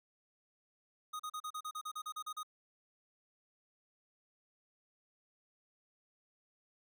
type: tone bursts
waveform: square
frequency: 1244 Hz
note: D#6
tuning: 1 cent flat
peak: -40 dBFS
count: 13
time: 1.13-2.432 s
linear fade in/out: 10 ms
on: 66 ms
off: 37 ms
effects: none